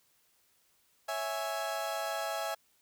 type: chord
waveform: 30% pulse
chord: C# minor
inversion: none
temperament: equal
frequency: 554.4 / 659.3 / 830.6 Hz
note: C#5 / E5 / G#5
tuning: 0 / 0 / 0 cents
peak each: -39 / -33 / -35 dBFS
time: 1.08-2.55 s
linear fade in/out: 10 ms
effects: white hiss -70 dBFS RMS until 2.81 s